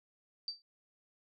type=tone with exponential decay; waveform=sine; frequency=4650 Hz; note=D8; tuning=18 cents flat; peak=-32 dBFS; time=0.48-0.62 s; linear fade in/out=1 ms; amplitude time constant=30 ms; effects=none